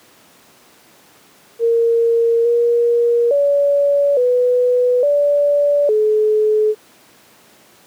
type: tone with pitch steps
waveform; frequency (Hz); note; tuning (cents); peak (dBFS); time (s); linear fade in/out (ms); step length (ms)
sine; 463.1 / 472.7 / 569 / 494.9 / 578 / 428.7; A#4 / A#4 / C#5 / B4 / D5 / A4; -11 / +24 / +45 / +4 / -28 / -45; -11; 1.59-6.75; 50; 860
effects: pink hiss -48 dBFS RMS until 7.86 s + high-pass 200 Hz 12 dB/octave